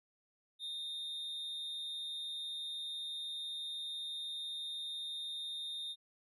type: tone with amplitude modulation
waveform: triangle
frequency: 3674 Hz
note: A#7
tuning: 26 cents flat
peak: -36 dBFS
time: 0.59-5.96 s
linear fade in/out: 50 ms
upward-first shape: sine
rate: 246 Hz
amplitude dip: 45%
effects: resampled to 32000 Hz